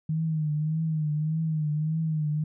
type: tone with vibrato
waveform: sine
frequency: 155.56 Hz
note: D#3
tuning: in tune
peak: -24 dBFS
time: 0.09-2.44 s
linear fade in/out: 5 ms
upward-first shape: triangle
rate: 1.7 Hz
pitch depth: 75 cents each way
effects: none